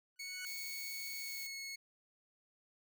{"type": "tone with exponential growth", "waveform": "sawtooth", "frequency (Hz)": 1480, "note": "F#6", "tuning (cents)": 0, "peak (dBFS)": -40, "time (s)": [0.16, 0.45], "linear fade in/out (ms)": 0, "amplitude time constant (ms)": 63}
{"type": "tone with pitch glide", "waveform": "20% pulse", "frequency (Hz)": [2217, 2189], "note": ["C#7", "C#7"], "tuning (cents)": [0, -22], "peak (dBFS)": -38, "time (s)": [0.19, 1.76], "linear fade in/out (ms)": 10, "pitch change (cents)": -22, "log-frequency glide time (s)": [1.19, 1.53]}
{"type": "noise", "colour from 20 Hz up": "violet", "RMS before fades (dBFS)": -48, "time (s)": [0.46, 1.47], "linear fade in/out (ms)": 5}
{"effects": []}